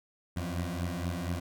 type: beating tone pair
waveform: 20% pulse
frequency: 84.9 / 89.1 Hz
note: F2 / F2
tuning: -48 / +35 cents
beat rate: 4.2 Hz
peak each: -30 dBFS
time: 0.36-1.4 s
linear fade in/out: 10 ms
effects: none

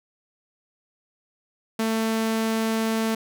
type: tone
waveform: sawtooth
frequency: 222.9 Hz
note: A3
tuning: 23 cents sharp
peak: -18 dBFS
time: 1.79-3.15 s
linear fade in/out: 5 ms
effects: none

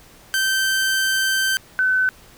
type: tone pair in turn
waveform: sawtooth / sine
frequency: 1553 / 1515.8 Hz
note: G6 / F#6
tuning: -17 / +41 cents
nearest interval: unison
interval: 42 cents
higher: first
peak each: -14 / -15 dBFS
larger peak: first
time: 0.34-1.57 / 1.79-2.09 s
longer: first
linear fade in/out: 0 ms
effects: pink hiss -48 dBFS RMS until 2.37 s

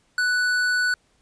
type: tone with tanh clipping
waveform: sine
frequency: 1484 Hz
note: F#6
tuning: 5 cents sharp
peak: -21 dBFS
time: 0.18-0.94 s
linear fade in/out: 2 ms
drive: 14 dB
effects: pink hiss -64 dBFS RMS until 1.21 s + resampled to 22050 Hz

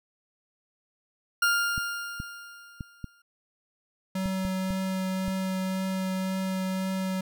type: tone with exponential decay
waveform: 40% pulse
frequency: 1404 Hz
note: F6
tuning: 9 cents sharp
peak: -19 dBFS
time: 1.42-3.22 s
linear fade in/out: 5 ms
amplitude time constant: 390 ms
type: clicks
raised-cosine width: 5 ms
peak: -22 dBFS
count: 8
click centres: 1.779 / 2.201 / 2.808 / 3.043 / 4.258 / 4.451 / 4.706 / 5.281 s
type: tone with vibrato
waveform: square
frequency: 188.8 Hz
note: F#3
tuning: 35 cents sharp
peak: -28 dBFS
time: 4.15-7.21 s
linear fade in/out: 5 ms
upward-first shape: triangle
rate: 1.9 Hz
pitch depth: 10 cents each way
effects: none

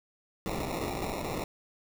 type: noise with sample-and-hold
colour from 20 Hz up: white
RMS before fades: -34 dBFS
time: 0.46-1.44 s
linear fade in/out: 0 ms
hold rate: 1575 Hz
effects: none

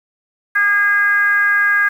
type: tone with frequency modulation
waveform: sine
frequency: 1633 Hz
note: G#6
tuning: 30 cents flat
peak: -11 dBFS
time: 0.55-1.89 s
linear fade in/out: 10 ms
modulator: 418 Hz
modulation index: 0.58
effects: 7-bit

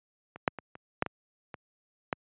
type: clicks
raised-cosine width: 0.5 ms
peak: -28 / -7 / -23 / -29 / -9 / -18 / -24 / -12 dBFS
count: 8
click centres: 0.36 / 0.478 / 0.587 / 0.754 / 1.024 / 1.063 / 1.542 / 2.128 s
effects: high-pass 100 Hz 12 dB/octave + resampled to 8000 Hz

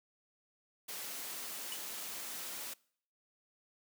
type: noise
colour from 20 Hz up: white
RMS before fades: -43 dBFS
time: 0.88-2.74 s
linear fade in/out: 10 ms
type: tone with exponential decay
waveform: square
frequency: 2948 Hz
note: F#7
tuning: 7 cents flat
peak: -37 dBFS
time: 1.72-1.79 s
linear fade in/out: 2 ms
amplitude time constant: 15 ms
effects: noise-tail reverb RT60 0.6 s tail -24 dB re dry + high-pass 200 Hz 12 dB/octave

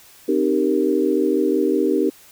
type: chord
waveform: sine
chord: C minor seventh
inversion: none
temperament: equal with one note detuned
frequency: 261.6 / 307.4 / 392 / 466.2 Hz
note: C4 / Eb4 / G4 / Bb4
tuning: 0 / -21 / 0 / 0 cents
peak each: -23 / -20 / -20 / -23 dBFS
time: 0.28-2.1 s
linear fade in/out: 10 ms
effects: white hiss -48 dBFS RMS until 2.31 s

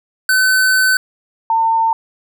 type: tone pair in turn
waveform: square / sine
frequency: 1519 / 903.2 Hz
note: F#6 / A5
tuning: +45 / +45 cents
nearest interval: major sixth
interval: 900 cents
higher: first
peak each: -11 dBFS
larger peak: neither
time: 0.29-0.97 / 1.5-1.93 s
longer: first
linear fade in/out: 2 ms
effects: none

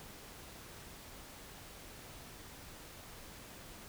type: silence
effects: pink hiss -52 dBFS RMS until 3.88 s

